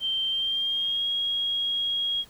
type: tone with pitch glide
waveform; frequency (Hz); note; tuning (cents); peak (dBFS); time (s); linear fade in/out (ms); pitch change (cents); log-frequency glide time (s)
sine; 3136 to 3284; G7 to G#7; 0 to -20; -24; 0-2.25; 50; +80; 0.29-1.07
effects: pink hiss -54 dBFS RMS until 2.29 s